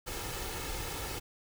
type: noise with comb filter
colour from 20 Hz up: pink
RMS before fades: -38 dBFS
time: 0.06-1.2 s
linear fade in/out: 20 ms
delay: 2.3 ms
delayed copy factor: +0.55
effects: none